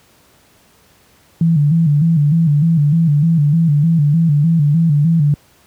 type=tone with vibrato; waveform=sine; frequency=155.56 Hz; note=D#3; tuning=in tune; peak=-9 dBFS; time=1.41-5.34 s; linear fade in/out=2 ms; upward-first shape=square; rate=3.3 Hz; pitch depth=110 cents each way; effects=pink hiss -51 dBFS RMS until 5.66 s + high-pass 60 Hz 12 dB/octave